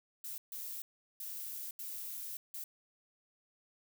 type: noise bursts at uneven times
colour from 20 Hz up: violet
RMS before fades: -43 dBFS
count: 5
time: 0.24-0.38 / 0.52-0.82 / 1.2-1.71 / 1.79-2.37 / 2.54-2.64 s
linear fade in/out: 2 ms
effects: none